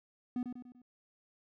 triangle tone with echo, 247.1 Hz, B3, 1 cent sharp, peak -30 dBFS, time 0.36-0.43 s, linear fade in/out 2 ms, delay 97 ms, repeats 4, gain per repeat -6 dB, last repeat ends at 0.818 s, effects none

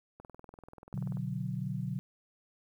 click train, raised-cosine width 1 ms, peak -35 dBFS, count 21, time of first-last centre 0.2-1.171 s, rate 20.6 Hz
sine chord, B minor, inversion none, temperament equal, 123.47 / 146.83 / 185 Hz, B2 / D3 / F#3, 0 / 0 / 0 cents, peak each -37 dBFS, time 0.94-1.99 s, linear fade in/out 0 ms
effects 11-bit

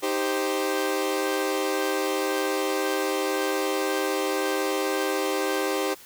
sawtooth chord, C minor, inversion first, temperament equal, 311.1 / 392 / 523.3 Hz, Eb4 / G4 / C5, 0 / 0 / 0 cents, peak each -26 / -23 / -25 dBFS, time 0.02-5.95 s, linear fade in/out 20 ms, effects white hiss -48 dBFS RMS until 6.05 s

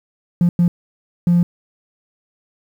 triangle tone bursts at uneven times, 173.8 Hz, F3, 8 cents flat, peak -7 dBFS, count 3, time 0.41-0.49 / 0.59-0.68 / 1.27-1.43 s, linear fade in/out 2 ms, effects tanh soft clip ceiling -7 dBFS + 8-bit

